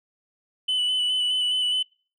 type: tone with vibrato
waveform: sine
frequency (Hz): 2992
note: F#7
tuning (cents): +19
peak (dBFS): -18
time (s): 0.68-1.83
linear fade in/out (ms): 10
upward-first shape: square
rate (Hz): 4.8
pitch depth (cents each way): 18
effects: noise-tail reverb RT60 0.4 s tail -26 dB re dry + tanh soft clip ceiling -20 dBFS